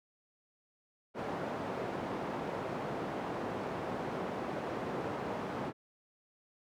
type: band-pass noise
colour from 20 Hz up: white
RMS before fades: -38 dBFS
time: 1.14-5.73 s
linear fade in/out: 50 ms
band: 130 to 740 Hz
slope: 12 dB/octave
effects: none